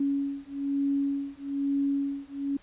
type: beating tone pair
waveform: sine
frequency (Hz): 278.6 / 279.7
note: C#4 / C#4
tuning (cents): +9 / +16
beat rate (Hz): 1.1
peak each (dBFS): -29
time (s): 0-2.57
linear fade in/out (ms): 5
effects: pink hiss -58 dBFS RMS until 2.62 s + resampled to 8000 Hz